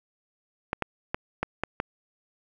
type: clicks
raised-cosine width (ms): 0.5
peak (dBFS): -11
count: 6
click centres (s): 0.731 / 0.823 / 1.145 / 1.43 / 1.636 / 1.801
effects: 8-bit